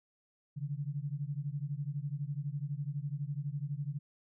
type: beating tone pair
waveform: sine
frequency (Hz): 138.59 / 150.59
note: C#3 / D3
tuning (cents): 0 / +44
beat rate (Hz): 12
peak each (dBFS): -37 / -38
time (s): 0.56-3.99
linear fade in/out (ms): 20
effects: none